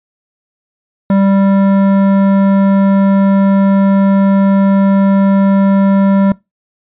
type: tone with hard clipping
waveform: sine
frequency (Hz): 196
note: G3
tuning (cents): 0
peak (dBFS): -9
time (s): 1.1-6.32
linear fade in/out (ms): 2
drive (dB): 13
effects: noise-tail reverb RT60 0.2 s tail -22 dB re dry + resampled to 8000 Hz